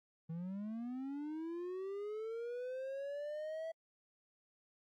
triangle linear sweep, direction up, 158.8 to 657 Hz, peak -38 dBFS, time 0.29-3.72 s, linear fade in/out 10 ms, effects AAC 64 kbps

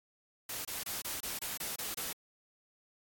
white noise bursts, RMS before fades -39 dBFS, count 9, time 0.49-2.13 s, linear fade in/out 5 ms, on 160 ms, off 25 ms, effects AAC 64 kbps

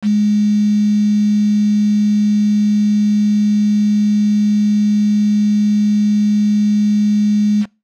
sine tone with quantisation, 208.9 Hz, G#3, 10 cents sharp, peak -10 dBFS, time 0.02-7.66 s, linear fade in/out 50 ms, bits 5, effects noise-tail reverb RT60 0.3 s tail -25 dB re dry + low-pass 5000 Hz 12 dB/octave

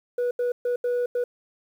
sine tone bursts at uneven times, 488.2 Hz, B4, 20 cents flat, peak -19 dBFS, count 5, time 0.18-0.31 / 0.39-0.52 / 0.65-0.76 / 0.84-1.06 / 1.15-1.24 s, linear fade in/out 5 ms, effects tanh soft clip ceiling -21 dBFS + 9-bit

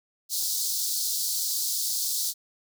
pink high-pass noise, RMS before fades -28 dBFS, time 0.29-2.34 s, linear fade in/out 50 ms, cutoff 4100 Hz, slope 48 dB/octave, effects none

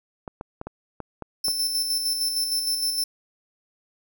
clicks, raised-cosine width 1 ms, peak -19 dBFS, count 7, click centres 0.278 / 0.411 / 0.614 / 0.67 / 1.003 / 1.223 / 1.483 s
sawtooth tone with tremolo, 5320 Hz, E8, 15 cents sharp, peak -19 dBFS, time 1.44-3.04 s, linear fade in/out 5 ms, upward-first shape square, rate 6.5 Hz, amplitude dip 40%
effects none

